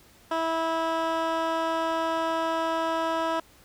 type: tone with band-pass filter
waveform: 15% pulse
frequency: 326.5 Hz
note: E4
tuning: 17 cents flat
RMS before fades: -27 dBFS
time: 0.31-3.4 s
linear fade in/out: 5 ms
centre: 1000 Hz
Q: 0.64
effects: pink hiss -56 dBFS RMS until 3.64 s